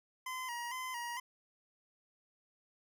25% pulse tone with vibrato, 987.8 Hz, B5, in tune, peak -35 dBFS, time 0.26-1.2 s, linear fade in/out 5 ms, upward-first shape square, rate 2.2 Hz, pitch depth 66 cents each way, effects none

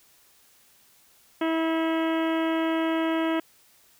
harmonic tone with a mistuned harmonic, 324.5 Hz, E4, 27 cents flat, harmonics 1 / 2 / 3 / 4 / 5 / 6 / 7 / 8 / 9 / 10, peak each -24 / -30 / -34 / -36 / -38 / -40 / -41 / -42 / -43 / -44 dBFS, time 1.41-3.4 s, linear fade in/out 5 ms, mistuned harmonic 7, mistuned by -66 cents, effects white hiss -59 dBFS RMS until 3.99 s

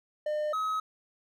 triangle tone pair in turn, 604 / 1275 Hz, D5 / D#6, +48 / +42 cents, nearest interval octave + minor second, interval 1294 cents, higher second, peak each -26 / -26 dBFS, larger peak neither, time 0.26-0.53 / 0.53-0.8 s, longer neither, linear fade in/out 5 ms, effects none

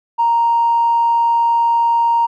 triangle tone with tanh clipping, 932.3 Hz, A#5, in tune, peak -11 dBFS, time 0.18-2.27 s, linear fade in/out 20 ms, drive 4 dB, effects none

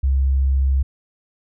sine tone, 67.2 Hz, C2, 47 cents sharp, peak -14 dBFS, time 0.03-0.83 s, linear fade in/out 10 ms, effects none

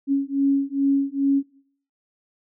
sine beating tone pair, 275.5 / 277.9 Hz, C#4 / C#4, -11 / +4 cents, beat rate 2.4 Hz, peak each -21 dBFS, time 0.07-1.43 s, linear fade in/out 50 ms, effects noise-tail reverb RT60 0.5 s tail -17 dB re dry

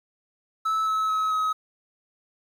triangle tone with pitch steps, 1306 / 1294.7 / 1283.6 / 1272.5 Hz, E6 / E6 / E6 / D#6, -17 / -32 / -46 / +39 cents, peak -20 dBFS, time 0.65-1.53 s, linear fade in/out 10 ms, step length 220 ms, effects 9-bit

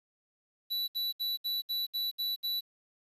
square tone bursts, 3951 Hz, B7, in tune, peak -31 dBFS, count 8, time 0.7-2.609 s, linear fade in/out 20 ms, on 180 ms, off 67 ms, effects resampled to 32000 Hz + 10-bit

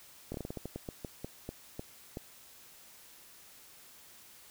slowing click train, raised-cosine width 2 ms, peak -25 dBFS, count 15, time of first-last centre 0.32-2.171 s, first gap 23 ms, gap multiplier 1.24, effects white hiss -56 dBFS RMS until 4.5 s

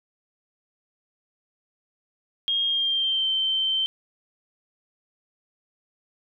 sine tone with pitch glide, 3244 to 3108 Hz, G#7 to G7, -41 to -16 cents, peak -21 dBFS, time 2.48-3.86 s, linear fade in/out 0 ms, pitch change -75 cents, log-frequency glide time 2.65-3.28 s, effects none

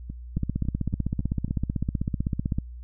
two click trains, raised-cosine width 5 ms, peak -13 / -22 dBFS, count 36 / 6, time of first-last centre 0.37-2.585 / 0.1-1.481 s, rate 15.8 / 3.62 Hz, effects added 60 Hz sine -37 dBFS peak until 2.83 s

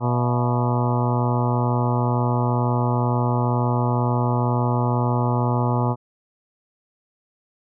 harmonic tone with a mistuned harmonic, 122.1 Hz, B2, 19 cents flat, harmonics 1 / 2 / 3 / 4 / 5 / 6 / 7 / 8 / 9 / 10, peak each -20 / -26 / -30 / -31 / -32 / -32 / -28 / -30 / -33 / -35 dBFS, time 0-5.96 s, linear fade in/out 50 ms, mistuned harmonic 6, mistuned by -87 cents, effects none

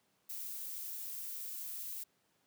violet noise, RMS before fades -43 dBFS, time 0.29-2.04 s, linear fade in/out 10 ms, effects pink hiss -75 dBFS RMS until 2.46 s + high-pass 150 Hz 12 dB/octave

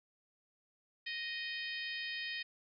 harmonic tone, 622.3 Hz, D#5, in tune, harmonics 3 / 4 / 5 / 6 / 7 / 8, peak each -42 / -44 / -46 / -48 / -49 / -50 dBFS, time 1.06-2.43 s, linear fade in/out 10 ms, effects none

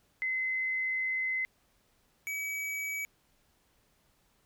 sine / square tone pair in turn, 2049 / 2279 Hz, C7 / C#7, -37 / +47 cents, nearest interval major second, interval 184 cents, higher second, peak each -29 / -34 dBFS, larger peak first, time 0.22-1.45 / 2.27-3.05 s, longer first, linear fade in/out 0 ms, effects pink hiss -70 dBFS RMS until 4.45 s

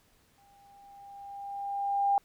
sine tone with exponential growth, 800 Hz, G5, 35 cents sharp, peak -21 dBFS, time 0.38-2.18 s, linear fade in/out 1 ms, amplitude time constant 390 ms, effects pink hiss -66 dBFS RMS until 2.24 s

